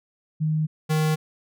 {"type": "tone pair in turn", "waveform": ["sine", "square"], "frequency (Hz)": [155.56, 155.56], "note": ["D#3", "D#3"], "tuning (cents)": [0, 0], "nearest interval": "unison", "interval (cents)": 0, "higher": "neither", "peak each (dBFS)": -20, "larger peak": "neither", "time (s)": [[0.4, 0.67], [0.89, 1.16]], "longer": "neither", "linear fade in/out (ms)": 20, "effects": []}